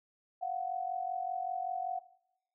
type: tone pair together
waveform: sine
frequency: 700 / 745.2 Hz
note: F5 / F#5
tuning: +4 / +12 cents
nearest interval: minor second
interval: 108 cents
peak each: -37 / -35 dBFS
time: 0.41-2 s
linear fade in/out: 20 ms
effects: noise-tail reverb RT60 0.8 s tail -19 dB re dry